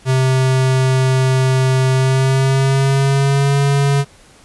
square tone with pitch glide, 130.81 to 140.2 Hz, C3 to C#3, 0 to +20 cents, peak -12 dBFS, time 0.05-4.05 s, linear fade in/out 50 ms, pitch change +120 cents, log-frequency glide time 1.92-3.57 s, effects pink hiss -46 dBFS RMS until 4.44 s + resampled to 24000 Hz

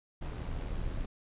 brown noise with amplitude modulation, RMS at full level -34 dBFS, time 0.21-1.06 s, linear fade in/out 10 ms, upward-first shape sine, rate 82.8 Hz, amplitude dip 45%, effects resampled to 8000 Hz

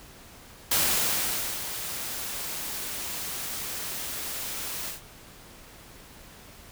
white noise with ADSR envelope, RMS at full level -23 dBFS, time 0.71-5.01 s, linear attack 6 ms, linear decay 880 ms, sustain -11 dB, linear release 130 ms, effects pink hiss -49 dBFS RMS until 6.71 s

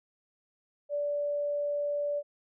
sine tone, 581 Hz, D5, 19 cents flat, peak -28 dBFS, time 0.89-2.23 s, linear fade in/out 50 ms, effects none

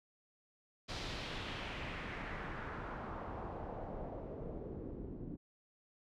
pink noise with low-pass filter sweep, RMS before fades -44 dBFS, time 0.88-5.37 s, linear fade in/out 20 ms, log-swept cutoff 4600 to 280 Hz, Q 1.8, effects none

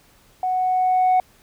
sine tone with level ramp, 740 Hz, F#5, in tune, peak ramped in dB -19 to -11 dBFS, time 0.43-1.2 s, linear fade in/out 2 ms, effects tanh soft clip ceiling -12 dBFS + pink hiss -55 dBFS RMS until 1.42 s

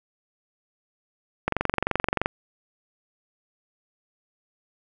click train, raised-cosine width 0.5 ms, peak -7 dBFS, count 19, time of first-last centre 1.48-2.259 s, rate 23.1 Hz, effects none

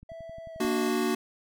click train, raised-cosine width 5 ms, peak -36 dBFS, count 8, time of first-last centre 0.03-0.649 s, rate 11.3 Hz
triangle tone with pitch glide, 659.3 to 637.2 Hz, E5 to D#5, 0 to +41 cents, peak -38 dBFS, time 0.09-0.89 s, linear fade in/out 5 ms, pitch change -59 cents, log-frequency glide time 0.47-0.67 s
square chord, Bb augmented, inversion none, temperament equal, 233.1 / 293.7 / 370 Hz, Bb3 / D4 / F#4, 0 / 0 / 0 cents, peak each -30 / -32 / -29 dBFS, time 0.6-1.15 s, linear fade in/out 5 ms
effects none

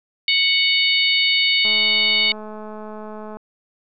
harmonic tone, 740 Hz, F#5, in tune, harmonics 3 / 4 / 5 / 6, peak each -19 / -20 / -21 / -22 dBFS, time 0.28-2.32 s, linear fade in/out 2 ms
click train, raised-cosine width 1 ms, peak -22 dBFS, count 369, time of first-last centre 1.65-3.37 s, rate 214 Hz
effects none

